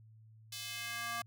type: tone with high-pass filter sweep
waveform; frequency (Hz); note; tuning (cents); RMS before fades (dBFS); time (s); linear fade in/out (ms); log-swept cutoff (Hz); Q
square; 234; A#3; +7; -41; 0.52-1.22; 5; 4000 to 1000; 1.4
effects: added 110 Hz sine -56 dBFS peak until 1.26 s